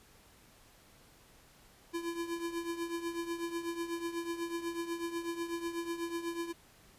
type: tone with tremolo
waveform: square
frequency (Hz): 338.4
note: E4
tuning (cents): +45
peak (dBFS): -33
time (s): 1.93-6.53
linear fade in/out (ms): 20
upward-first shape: triangle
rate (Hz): 8.1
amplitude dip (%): 75
effects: pink hiss -61 dBFS RMS until 6.98 s + resampled to 32000 Hz